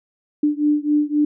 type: beating tone pair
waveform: sine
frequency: 295.3 / 299.1 Hz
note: D4 / D4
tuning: +10 / +32 cents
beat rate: 3.8 Hz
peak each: -18 / -19 dBFS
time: 0.43-1.25 s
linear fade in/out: 5 ms
effects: none